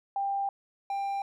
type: tone pair in turn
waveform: sine / triangle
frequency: 793 / 793 Hz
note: G5 / G5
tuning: +20 / +20 cents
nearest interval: unison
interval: 0 cents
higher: neither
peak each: -27 dBFS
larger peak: neither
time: 0.16-0.49 / 0.9-1.22 s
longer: first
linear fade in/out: 2 ms
effects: none